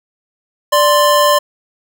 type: tone pair together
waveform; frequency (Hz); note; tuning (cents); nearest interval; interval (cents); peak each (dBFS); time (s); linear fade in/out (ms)
square; 587.7 / 1046; D5 / C6; +1 / -1; minor seventh; 998; -12; 0.72-1.39; 10
effects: none